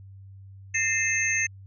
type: tone cluster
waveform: sine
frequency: 1817 / 2093 / 2607 / 6330 Hz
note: A#6 / C7 / E7 / G8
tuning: -45 / 0 / -20 / +16 cents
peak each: -28 dBFS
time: 0.74-1.47 s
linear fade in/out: 10 ms
effects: added 97 Hz sine -43 dBFS peak until 1.66 s